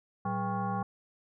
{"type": "tone with frequency modulation", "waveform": "sine", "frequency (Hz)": 493.9, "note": "B4", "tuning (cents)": 0, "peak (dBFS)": -29, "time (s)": [0.25, 0.83], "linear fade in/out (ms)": 5, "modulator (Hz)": 304, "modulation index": 2.1, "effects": []}